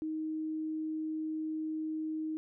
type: tone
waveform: sine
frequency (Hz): 313.5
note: D#4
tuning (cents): +13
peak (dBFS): -33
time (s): 0.02-2.37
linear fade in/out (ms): 0
effects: none